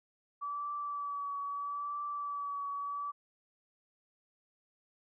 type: tone with vibrato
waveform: sine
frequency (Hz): 1149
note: D6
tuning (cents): -38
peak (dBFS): -35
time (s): 0.41-3.12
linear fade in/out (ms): 20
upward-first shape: triangle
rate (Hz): 0.77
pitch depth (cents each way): 28
effects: none